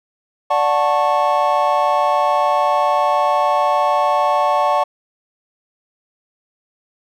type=chord; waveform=triangle; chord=D major seventh; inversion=none; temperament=just; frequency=587.3 / 734.2 / 881 / 1101.2 Hz; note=D5 / F#5 / A5 / C#6; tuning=0 / -14 / +2 / -12 cents; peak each=-17 dBFS; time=0.5-4.84 s; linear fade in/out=10 ms; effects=none